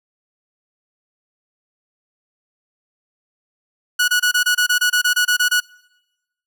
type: tone bursts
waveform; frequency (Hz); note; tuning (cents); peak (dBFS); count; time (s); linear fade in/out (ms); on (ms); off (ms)
sawtooth; 1466; F#6; -16; -10; 14; 3.99-5.603; 10; 92; 25
effects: noise-tail reverb RT60 1.0 s tail -25 dB re dry